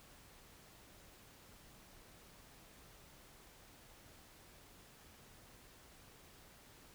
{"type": "silence", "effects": ["pink hiss -61 dBFS RMS until 6.94 s"]}